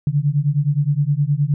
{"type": "beating tone pair", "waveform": "sine", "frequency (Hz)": [140.2, 149.8], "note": ["C#3", "D3"], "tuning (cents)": [20, 35], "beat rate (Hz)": 9.6, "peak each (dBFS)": -18, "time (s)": [0.07, 1.54], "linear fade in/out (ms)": 2, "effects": []}